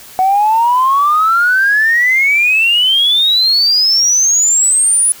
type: exponential sweep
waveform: sine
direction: up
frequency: 740 to 10000 Hz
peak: -7 dBFS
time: 0.19-5.12 s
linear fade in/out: 0 ms
effects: tanh soft clip ceiling -3 dBFS + white hiss -36 dBFS RMS until 5.2 s